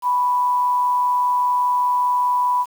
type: tone with amplitude modulation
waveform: sine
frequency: 987.8 Hz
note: B5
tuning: in tune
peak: -14 dBFS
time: 0.02-2.66 s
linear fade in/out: 50 ms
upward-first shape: sine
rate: 145 Hz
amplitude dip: 30%
effects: 7-bit